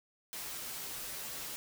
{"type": "noise with comb filter", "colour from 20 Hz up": "white", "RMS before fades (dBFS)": -42, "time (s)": [0.33, 1.56], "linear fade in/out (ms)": 0, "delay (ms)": 11, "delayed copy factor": -0.55, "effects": []}